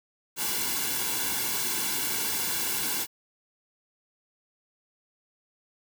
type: noise with comb filter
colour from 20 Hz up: white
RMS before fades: -29 dBFS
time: 0.36-3.07 s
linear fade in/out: 50 ms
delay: 1.6 ms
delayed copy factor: -0.75
effects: none